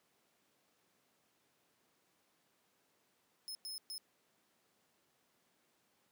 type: tone bursts at uneven times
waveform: sawtooth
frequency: 5180 Hz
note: E8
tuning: 31 cents flat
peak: -40 dBFS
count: 3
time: 3.48-3.55 / 3.65-3.78 / 3.9-3.98 s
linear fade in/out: 0 ms
effects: pink hiss -75 dBFS RMS until 6.11 s + high-pass 200 Hz 12 dB/octave